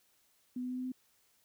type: tone with pitch steps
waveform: sine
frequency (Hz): 249.6 / 251.2 / 252.8 / 254.4 / 256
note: B3 / B3 / B3 / C4 / C4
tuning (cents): +19 / +30 / +41 / -48 / -38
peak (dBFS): -35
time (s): 0.56-0.92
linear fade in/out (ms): 5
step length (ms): 72
effects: white hiss -71 dBFS RMS until 1.44 s